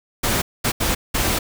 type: noise bursts at uneven times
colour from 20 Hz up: pink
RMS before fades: -20 dBFS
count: 4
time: 0.23-0.42 / 0.64-0.72 / 0.8-0.95 / 1.14-1.39 s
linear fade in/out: 10 ms
effects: none